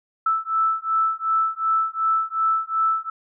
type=beating tone pair; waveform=sine; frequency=1316 / 1318.7 Hz; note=E6 / E6; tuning=-3 / 0 cents; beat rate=2.7 Hz; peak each=-22 dBFS; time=0.26-3.1 s; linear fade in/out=5 ms; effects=none